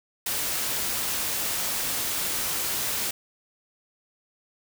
white noise, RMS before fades -28 dBFS, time 0.26-3.11 s, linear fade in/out 5 ms, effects none

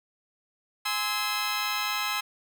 15% pulse chord, Ab augmented, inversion none, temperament just, 830.6 / 1038.3 / 1297.8 Hz, Ab5 / C6 / E6, 0 / -14 / -27 cents, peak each -27 / -25 / -24 dBFS, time 0.85-2.21 s, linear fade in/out 10 ms, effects none

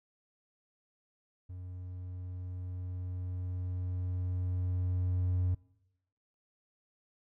triangle tone with level ramp, 90.8 Hz, F#2, 32 cents flat, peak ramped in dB -39 to -24 dBFS, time 1.49-5.55 s, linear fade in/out 10 ms, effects noise-tail reverb RT60 0.9 s tail -23 dB re dry + tanh soft clip ceiling -20 dBFS

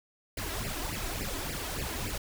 pink noise with flanger, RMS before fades -35 dBFS, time 0.37-2.18 s, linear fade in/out 5 ms, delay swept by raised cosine 0.4 to 3.1 ms, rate 3.5 Hz, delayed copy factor +0.9, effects none

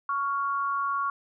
sine tone pair together, 1114.8 / 1396.9 Hz, C#6 / F6, +9 / 0 cents, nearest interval major third, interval 391 cents, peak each -26 / -32 dBFS, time 0.09-1.1 s, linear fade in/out 2 ms, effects none

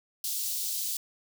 white high-pass noise, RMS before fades -32 dBFS, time 0.24-0.97 s, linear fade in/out 2 ms, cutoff 3800 Hz, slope 24 dB/octave, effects none

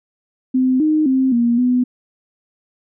sine tone with pitch steps, 257.7 / 308.6 / 262.7 / 236.6 / 249.2 Hz, C4 / D#4 / C4 / A#3 / B3, -26 / -14 / +7 / +26 / +16 cents, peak -12 dBFS, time 0.54-1.84 s, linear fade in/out 10 ms, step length 260 ms, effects none

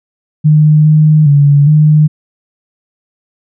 sine tone with pitch steps, 152.5 / 153.9 / 143.3 / 152.4 Hz, D#3 / D#3 / D3 / D#3, -34 / -19 / -42 / -36 cents, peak -3 dBFS, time 0.44-2.08 s, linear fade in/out 20 ms, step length 410 ms, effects none

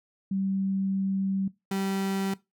sine / 35% pulse tone pair in turn, 193.4 / 194.14 Hz, G3 / G3, -23 / -16 cents, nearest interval unison, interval 7 cents, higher second, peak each -25 dBFS, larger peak neither, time 0.31-1.48 / 1.71-2.34 s, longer first, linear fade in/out 5 ms, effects noise-tail reverb RT60 0.2 s tail -19 dB re dry

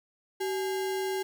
sine tone with sample-and-hold, 381.3 Hz, G4, 48 cents flat, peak -28 dBFS, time 0.4-1.23 s, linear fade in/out 10 ms, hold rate 1225 Hz, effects none

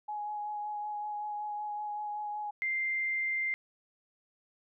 sine tone with vibrato, 837 Hz, G#5, 13 cents sharp, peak -34 dBFS, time 0.08-2.51 s, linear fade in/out 10 ms, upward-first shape sine, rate 5.3 Hz, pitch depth 14 cents each way
sine tone, 2093 Hz, C7, in tune, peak -29 dBFS, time 2.62-3.54 s, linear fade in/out 0 ms
effects none

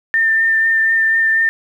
sine tone with vibrato, 1799 Hz, A6, 38 cents sharp, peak -11 dBFS, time 0.14-1.49 s, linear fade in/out 0 ms, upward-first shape sine, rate 4.1 Hz, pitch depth 14 cents each way, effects 8-bit

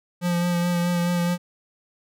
square tone with vibrato, 174.61 Hz, F3, in tune, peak -21 dBFS, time 0.21-1.38 s, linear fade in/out 50 ms, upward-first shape sine, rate 4.7 Hz, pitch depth 20 cents each way, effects none

